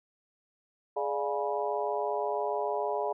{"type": "harmonic tone with a mistuned harmonic", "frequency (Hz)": 139.6, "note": "C#3", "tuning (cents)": 13, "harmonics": [3, 4, 5, 6, 7], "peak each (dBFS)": [-33, -34, -35, -36, -36], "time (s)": [0.96, 3.13], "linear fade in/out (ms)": 10, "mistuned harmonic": 4, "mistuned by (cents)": 100, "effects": []}